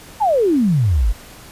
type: exponential sweep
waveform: sine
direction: down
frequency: 911 to 44.22 Hz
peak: -12 dBFS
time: 0.2-1.13 s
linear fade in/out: 20 ms
effects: pink hiss -40 dBFS RMS until 1.51 s + resampled to 32000 Hz